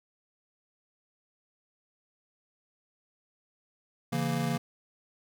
square chord, A# diminished, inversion first, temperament just, 139.85 / 167.82 / 233.1 Hz, C#3 / E3 / A#3, +16 / +31 / 0 cents, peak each -33 dBFS, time 4.12-4.58 s, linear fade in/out 10 ms, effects none

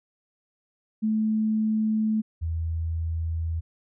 sine tone pair in turn, 217.4 / 81.9 Hz, A3 / E2, -21 / -11 cents, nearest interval octave + perfect fourth, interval 1690 cents, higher first, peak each -21 / -25 dBFS, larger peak first, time 1.02-2.22 / 2.41-3.61 s, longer neither, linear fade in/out 20 ms, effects none

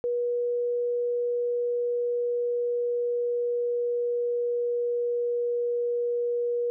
sine tone with pitch glide, 482.8 to 479.5 Hz, B4 to A#4, -39 to +49 cents, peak -24 dBFS, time 0.04-6.7 s, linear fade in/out 0 ms, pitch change -12 cents, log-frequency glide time 0.85-5.84 s, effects none

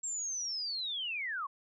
sine linear sweep, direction down, 7580 to 1046.5 Hz, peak -34 dBFS, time 0.03-1.47 s, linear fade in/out 10 ms, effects none

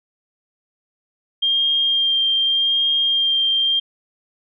sine tone with vibrato, 3200 Hz, G7, 35 cents sharp, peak -15 dBFS, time 1.42-3.8 s, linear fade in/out 10 ms, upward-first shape sine, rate 0.84 Hz, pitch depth 13 cents each way, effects none

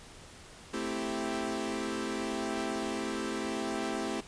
sawtooth chord, A minor seventh, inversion none, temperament equal, 220 / 261.6 / 329.6 / 392 Hz, A3 / C4 / E4 / G4, 0 / 0 / 0 / 0 cents, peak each -34 dBFS, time 0.73-4.21 s, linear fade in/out 10 ms, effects pink hiss -51 dBFS RMS until 4.27 s + resampled to 22050 Hz

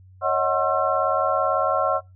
sine tone cluster, 554 / 632 / 738 / 1071 / 1344 Hz, C#5 / D#5 / F#5 / C6 / E6, -1 / +27 / -5 / +40 / +33 cents, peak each -25 dBFS, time 0.21-2.01 s, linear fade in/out 50 ms, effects noise-tail reverb RT60 0.2 s tail -20 dB re dry + added 93 Hz sine -46 dBFS peak until 2.15 s

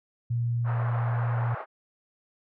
sine tone, 118.4 Hz, A#2, 27 cents sharp, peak -24 dBFS, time 0.3-1.55 s, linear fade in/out 10 ms
pink band-pass noise, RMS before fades -37 dBFS, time 0.64-1.66 s, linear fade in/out 50 ms, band 580 to 1500 Hz, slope 24 dB/octave
effects none

